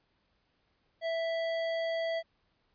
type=tone with hard clipping; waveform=sine; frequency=659.3 Hz; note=E5; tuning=in tune; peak=-32 dBFS; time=1.01-2.23 s; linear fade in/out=50 ms; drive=17 dB; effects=pink hiss -74 dBFS RMS until 2.74 s + resampled to 11025 Hz